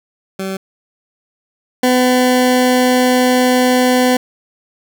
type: tone pair in turn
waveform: 20% pulse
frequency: 191.7 / 251.9 Hz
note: G3 / B3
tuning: -38 / +34 cents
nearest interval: perfect fourth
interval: 472 cents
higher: second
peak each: -15 / -5 dBFS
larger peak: second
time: 0.39-0.57 / 1.83-4.17 s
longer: second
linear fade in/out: 5 ms
effects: none